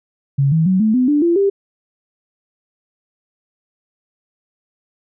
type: tone with pitch steps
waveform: sine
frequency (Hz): 138.59 / 161.05 / 187.14 / 217.5 / 252.7 / 293.7 / 341.2 / 396.5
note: C#3 / E3 / F#3 / A3 / B3 / D4 / F4 / G4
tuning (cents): 0 / -40 / +20 / -20 / +40 / 0 / -40 / +20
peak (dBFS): -11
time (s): 0.38-1.5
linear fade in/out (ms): 10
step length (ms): 140
effects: none